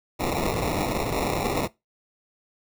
white noise with sample-and-hold, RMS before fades -26 dBFS, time 0.19-1.68 s, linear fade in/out 20 ms, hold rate 1575 Hz, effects noise-tail reverb RT60 0.2 s tail -20 dB re dry

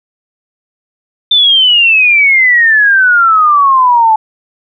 sine exponential sweep, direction down, 3585 to 862 Hz, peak -4 dBFS, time 1.31-4.16 s, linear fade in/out 5 ms, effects none

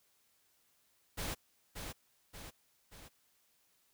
pink noise with echo, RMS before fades -39 dBFS, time 1.17-1.35 s, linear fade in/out 20 ms, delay 580 ms, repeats 3, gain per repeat -5 dB, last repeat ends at 3.09 s, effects white hiss -73 dBFS RMS until 3.93 s

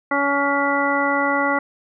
harmonic tone, 281.8 Hz, C#4, 29 cents sharp, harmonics 1 / 2 / 3 / 4 / 5 / 7, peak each -24 / -24 / -24 / -24 / -24 / -24 dBFS, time 0.11-1.59 s, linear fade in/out 5 ms, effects none

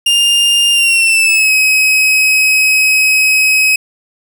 40% pulse tone with pitch glide, 2808 to 2545 Hz, F7 to D#7, +9 to +39 cents, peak -7 dBFS, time 0.06-3.76 s, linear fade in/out 5 ms, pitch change -170 cents, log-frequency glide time 0.72-1.53 s, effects none

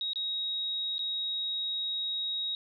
sine tone with dropouts, 3790 Hz, A#7, 28 cents sharp, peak -30 dBFS, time 0.01-2.55 s, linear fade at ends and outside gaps 1 ms, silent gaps 0.133-0.158 / 0.982-0.992 s, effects none

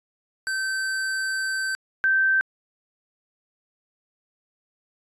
square / sine tone pair in turn, 1547 / 1555.5 Hz, G6 / G6, -23 / -14 cents, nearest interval unison, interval 9 cents, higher second, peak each -25 / -17 dBFS, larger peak second, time 0.47-1.75 / 2.04-2.41 s, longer first, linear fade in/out 0 ms, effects resampled to 24000 Hz

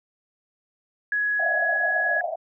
sine tone, 1676 Hz, G#6, 15 cents sharp, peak -21 dBFS, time 1.12-2.21 s, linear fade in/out 2 ms
pink band-pass noise, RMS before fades -29 dBFS, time 1.39-2.36 s, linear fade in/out 10 ms, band 620 to 730 Hz, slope 96 dB/octave
effects none

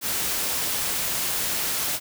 white noise, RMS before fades -26 dBFS, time 0.01-2 s, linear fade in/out 50 ms, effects none

